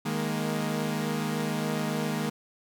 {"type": "chord", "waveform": "sawtooth", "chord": "D# suspended fourth", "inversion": "none", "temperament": "equal with one note detuned", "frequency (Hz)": [155.56, 207.7, 235], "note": ["D#3", "G#3", "A#3"], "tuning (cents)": [0, 0, 14], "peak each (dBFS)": -28, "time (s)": [0.05, 2.3], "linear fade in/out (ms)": 10, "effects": []}